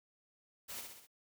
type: noise with echo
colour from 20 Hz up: white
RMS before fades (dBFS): -45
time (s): 0.68-0.82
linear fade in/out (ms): 20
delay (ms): 63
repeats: 4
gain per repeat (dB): -4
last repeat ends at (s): 1.072
effects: none